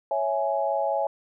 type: chord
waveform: sine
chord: C# minor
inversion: none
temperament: equal with one note detuned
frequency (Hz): 554.4 / 659.3 / 835.4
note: C#5 / E5 / G#5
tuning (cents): 0 / 0 / +10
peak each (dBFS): -27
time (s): 0.11-1.07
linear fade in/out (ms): 2
effects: none